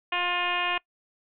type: tone with frequency modulation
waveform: sine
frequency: 1773 Hz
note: A6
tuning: 13 cents sharp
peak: -24 dBFS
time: 0.12-0.78 s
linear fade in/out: 5 ms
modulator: 355 Hz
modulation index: 3.3
effects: noise-tail reverb RT60 0.1 s tail -23 dB re dry